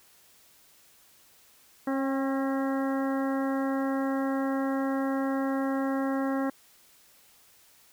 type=harmonic tone with a mistuned harmonic; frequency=270.5 Hz; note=C#4; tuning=42 cents flat; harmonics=1 / 2 / 3 / 4 / 5 / 6 / 7; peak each=-27 / -33 / -37 / -39 / -41 / -43 / -44 dBFS; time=1.87-6.5 s; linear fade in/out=5 ms; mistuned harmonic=3; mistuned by=-21 cents; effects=white hiss -59 dBFS RMS until 7.92 s